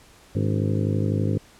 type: harmonic tone with a mistuned harmonic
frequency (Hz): 51.91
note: G#1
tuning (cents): 0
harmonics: 2 / 3 / 4 / 5 / 6 / 7 / 8 / 9 / 10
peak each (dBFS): -23 / -27 / -29 / -31 / -33 / -34 / -35 / -36 / -37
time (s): 0.35-1.38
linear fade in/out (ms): 5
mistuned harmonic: 5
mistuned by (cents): +100
effects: pink hiss -52 dBFS RMS until 1.59 s + low-pass 11000 Hz 12 dB/octave